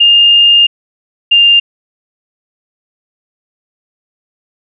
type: tone pair in turn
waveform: sine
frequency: 2819 / 2801 Hz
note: F7 / F7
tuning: +16 / +4 cents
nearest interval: unison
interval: 12 cents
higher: first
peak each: -3 dBFS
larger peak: neither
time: 0-0.67 / 1.31-1.6 s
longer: first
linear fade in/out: 10 ms
effects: none